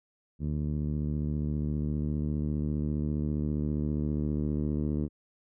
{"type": "tone with low-pass filter sweep", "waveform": "10% pulse", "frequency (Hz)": 74.9, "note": "D2", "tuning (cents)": 35, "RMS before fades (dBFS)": -30, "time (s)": [0.39, 5.09], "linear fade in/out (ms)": 50, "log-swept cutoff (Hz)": [190, 290], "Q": 1.1, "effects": []}